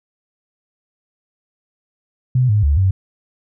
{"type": "tone with pitch steps", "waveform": "sine", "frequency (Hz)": [127, 104.9, 71.9, 95], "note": ["B2", "G#2", "D2", "F#2"], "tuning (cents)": [49, 18, -36, 46], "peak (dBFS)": -11, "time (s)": [2.35, 2.91], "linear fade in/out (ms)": 5, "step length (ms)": 140, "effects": []}